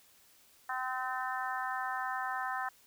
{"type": "harmonic tone", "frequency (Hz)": 256.8, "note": "C4", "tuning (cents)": -32, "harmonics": [3, 4, 5, 6, 7], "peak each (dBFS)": [-38, -39, -40, -41, -41], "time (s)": [0.69, 2.69], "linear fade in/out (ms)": 5, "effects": ["white hiss -63 dBFS RMS until 2.86 s"]}